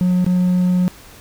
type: tone with dropouts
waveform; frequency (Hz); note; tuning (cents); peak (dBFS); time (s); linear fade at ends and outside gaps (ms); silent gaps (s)
triangle; 180.8; F#3; -40; -10; 0.01-0.88; 0; 0.245-0.264
effects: tanh soft clip ceiling -6 dBFS + pink hiss -42 dBFS RMS until 1.2 s